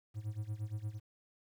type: tone with tremolo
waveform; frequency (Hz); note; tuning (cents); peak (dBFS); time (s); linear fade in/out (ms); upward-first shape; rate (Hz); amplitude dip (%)
triangle; 106.5; G#2; +44; -32; 0.14-1; 50; sine; 8.6; 85
effects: 11-bit